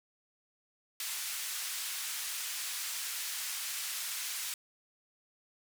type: band-pass noise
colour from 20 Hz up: white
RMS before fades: -38 dBFS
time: 1-4.54 s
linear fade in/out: 2 ms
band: 1500 to 12000 Hz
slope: 12 dB/octave
effects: none